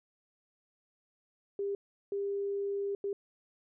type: tone bursts at uneven times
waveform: sine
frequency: 400 Hz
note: G4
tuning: 35 cents sharp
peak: -31 dBFS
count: 3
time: 1.59-1.75 / 2.12-2.95 / 3.04-3.13 s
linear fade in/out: 2 ms
effects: none